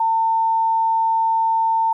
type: tone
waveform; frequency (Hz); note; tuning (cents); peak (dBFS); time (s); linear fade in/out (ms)
sine; 900; A5; +39; -15; 0-1.93; 5
effects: 9-bit